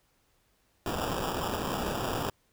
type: noise with sample-and-hold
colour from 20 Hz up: violet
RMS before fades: -32 dBFS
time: 0.86-2.3 s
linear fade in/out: 2 ms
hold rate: 2100 Hz
effects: pink hiss -70 dBFS RMS until 2.52 s